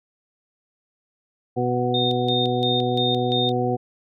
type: harmonic tone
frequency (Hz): 123.47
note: B2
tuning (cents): 0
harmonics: 1 / 2 / 3 / 4 / 6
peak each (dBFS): -26 / -26 / -26 / -26 / -26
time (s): 1.56-3.77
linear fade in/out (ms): 20
type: tone with tremolo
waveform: sine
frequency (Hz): 3658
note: A#7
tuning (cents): -33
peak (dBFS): -22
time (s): 1.94-3.52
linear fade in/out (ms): 5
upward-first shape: square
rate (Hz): 2.9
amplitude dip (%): 80
effects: none